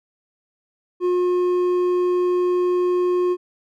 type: tone with hard clipping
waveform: sine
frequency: 358.8 Hz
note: F4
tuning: 47 cents sharp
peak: -18 dBFS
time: 1-3.37 s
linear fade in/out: 50 ms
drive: 5 dB
effects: none